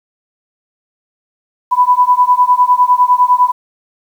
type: beating tone pair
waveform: sine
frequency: 987.8 / 997.7 Hz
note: B5 / B5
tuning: 0 / +17 cents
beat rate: 9.9 Hz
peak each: -10 dBFS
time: 1.71-3.52 s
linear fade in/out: 20 ms
effects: 7-bit